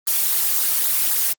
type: noise with flanger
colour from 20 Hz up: blue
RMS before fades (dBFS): -19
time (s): 0.07-1.33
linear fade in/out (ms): 5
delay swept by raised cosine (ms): 0.35 to 3.65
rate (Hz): 3.8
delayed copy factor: -0.9
effects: Opus 24 kbps